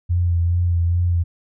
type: tone with vibrato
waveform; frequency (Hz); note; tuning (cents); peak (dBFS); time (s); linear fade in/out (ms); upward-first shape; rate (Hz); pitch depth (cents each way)
sine; 86.6; F2; -14; -15; 0.09-1.24; 20; sine; 2.4; 31
effects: none